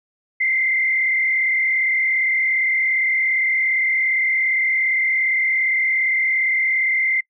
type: tone with frequency modulation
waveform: sine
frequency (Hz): 2080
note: C7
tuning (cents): -11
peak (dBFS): -16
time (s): 0.4-7.21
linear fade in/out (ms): 10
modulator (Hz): 37.4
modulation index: 1.4
effects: noise-tail reverb RT60 0.1 s tail -26 dB re dry